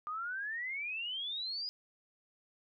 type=exponential sweep; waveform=sine; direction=up; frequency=1199 to 5000 Hz; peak=-36 dBFS; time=0.07-1.69 s; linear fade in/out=0 ms; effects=none